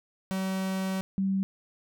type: tone pair in turn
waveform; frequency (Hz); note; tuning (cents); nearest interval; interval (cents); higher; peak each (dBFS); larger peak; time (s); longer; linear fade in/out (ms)
45% pulse / sine; 190 / 192.99; F#3 / G3; +46 / -27; unison; 27; second; -28 / -24; second; 0.31-1.01 / 1.18-1.43; first; 0
effects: none